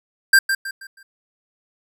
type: tone with echo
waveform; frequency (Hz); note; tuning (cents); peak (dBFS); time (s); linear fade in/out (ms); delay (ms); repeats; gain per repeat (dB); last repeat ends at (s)
square; 1583; G6; +17; -9; 0.33-0.39; 5; 160; 4; -9; 1.03
effects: none